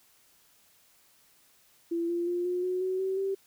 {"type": "tone with pitch steps", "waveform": "sine", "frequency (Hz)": [337.6, 344.5, 351.5, 358.7, 366, 373.5, 381.1, 388.9], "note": ["E4", "F4", "F4", "F4", "F#4", "F#4", "G4", "G4"], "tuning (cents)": [41, -24, 11, 46, -19, 16, -49, -14], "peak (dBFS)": -27, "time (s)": [1.91, 3.35], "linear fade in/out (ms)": 10, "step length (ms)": 180, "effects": ["white hiss -63 dBFS RMS until 3.46 s"]}